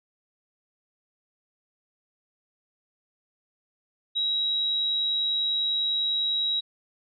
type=tone; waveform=sine; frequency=3850 Hz; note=B7; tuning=45 cents flat; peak=-23 dBFS; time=4.15-6.61 s; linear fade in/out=20 ms; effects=none